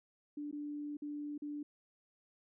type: tone with dropouts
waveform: sine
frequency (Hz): 293.7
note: D4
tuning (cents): 0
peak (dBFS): -39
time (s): 0.37-1.63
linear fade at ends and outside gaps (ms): 5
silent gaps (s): 0.513-0.526 / 0.97-1.02 / 1.379-1.42
effects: none